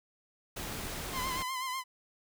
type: noise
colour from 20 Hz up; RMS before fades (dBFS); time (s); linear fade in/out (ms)
pink; -39; 0.56-1.43; 10
type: tone with vibrato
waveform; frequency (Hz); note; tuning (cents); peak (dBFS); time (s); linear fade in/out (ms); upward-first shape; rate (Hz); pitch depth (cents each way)
sawtooth; 1032; C6; -24; -30; 1.12-1.84; 50; sine; 8.1; 53
effects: none